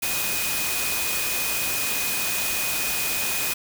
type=tone in noise; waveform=sine; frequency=2489 Hz; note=D#7; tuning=in tune; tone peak=-30 dBFS; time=0.02-3.54 s; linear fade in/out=10 ms; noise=white; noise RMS=-26 dBFS; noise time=0.02-3.54 s; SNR=-7 dB; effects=none